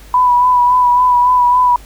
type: tone with vibrato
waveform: sine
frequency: 988 Hz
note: B5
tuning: in tune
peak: -7 dBFS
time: 0.14-1.76 s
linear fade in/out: 2 ms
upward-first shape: sine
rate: 3.6 Hz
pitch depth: 28 cents each way
effects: added 50 Hz sine -36 dBFS peak until 1.85 s + pink hiss -42 dBFS RMS until 1.85 s